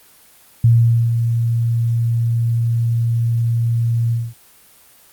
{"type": "tone with ADSR envelope", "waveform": "sine", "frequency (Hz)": 116.54, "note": "A#2", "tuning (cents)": 0, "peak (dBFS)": -7, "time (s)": [0.64, 4.34], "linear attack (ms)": 4, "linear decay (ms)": 460, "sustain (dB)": -7, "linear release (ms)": 220, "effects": ["white hiss -48 dBFS RMS until 5.12 s", "Opus 24 kbps"]}